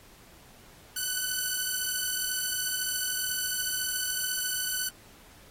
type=beating tone pair; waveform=5% pulse; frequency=1492 / 1506 Hz; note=F#6 / F#6; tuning=+14 / +30 cents; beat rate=14 Hz; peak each=-21 dBFS; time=0.96-4.89 s; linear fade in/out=5 ms; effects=pink hiss -55 dBFS RMS until 5.5 s + AAC 48 kbps